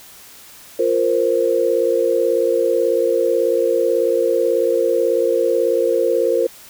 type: chord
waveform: sine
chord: F suspended fourth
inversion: none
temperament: just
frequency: 349.2 / 465.6 / 523.8 Hz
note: F4 / Bb4 / C5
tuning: 0 / -2 / +2 cents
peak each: -21 / -17 / -18 dBFS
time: 0.79-6.47 s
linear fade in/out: 5 ms
effects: white hiss -42 dBFS RMS until 6.69 s

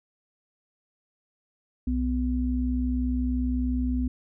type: tone pair together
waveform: sine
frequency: 62.8 / 251.2 Hz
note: B1 / B3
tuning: +30 / +30 cents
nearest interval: 2 octaves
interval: 2400 cents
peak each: -26 dBFS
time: 1.87-4.08 s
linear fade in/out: 5 ms
effects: none

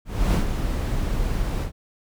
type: noise with ADSR envelope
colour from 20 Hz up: brown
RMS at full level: -17 dBFS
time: 0.05-1.72 s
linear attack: 290 ms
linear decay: 110 ms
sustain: -7 dB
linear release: 97 ms
effects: none

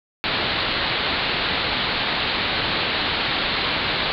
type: low-pass noise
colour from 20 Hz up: white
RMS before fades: -23 dBFS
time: 0.24-4.12 s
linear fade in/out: 0 ms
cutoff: 4400 Hz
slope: 96 dB/octave
effects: none

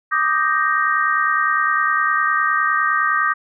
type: chord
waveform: sine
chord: Eb major seventh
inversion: third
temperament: equal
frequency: 1174.7 / 1244.5 / 1568 / 1864.7 Hz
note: D6 / Eb6 / G6 / Bb6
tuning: 0 / 0 / 0 / 0 cents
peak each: -21 / -20 / -21 / -21 dBFS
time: 0.11-3.34 s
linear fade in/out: 20 ms
effects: none

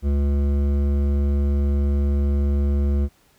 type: tone with hard clipping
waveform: sine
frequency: 70.8 Hz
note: C#2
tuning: 37 cents sharp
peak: -19 dBFS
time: 0.02-3.09 s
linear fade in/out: 50 ms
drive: 12 dB
effects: pink hiss -59 dBFS RMS until 3.38 s

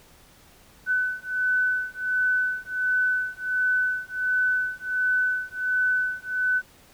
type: beating tone pair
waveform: sine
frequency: 1503 / 1504.4 Hz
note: F#6 / F#6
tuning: +27 / +28 cents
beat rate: 1.4 Hz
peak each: -25 dBFS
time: 0.86-6.62 s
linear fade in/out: 50 ms
effects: pink hiss -54 dBFS RMS until 6.93 s

